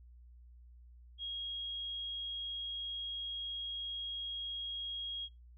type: tone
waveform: sine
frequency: 3279 Hz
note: G#7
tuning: 23 cents flat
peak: -38 dBFS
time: 1.18-5.29 s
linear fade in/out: 50 ms
effects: noise-tail reverb RT60 0.2 s tail -23 dB re dry + added 60 Hz sine -54 dBFS peak until 5.57 s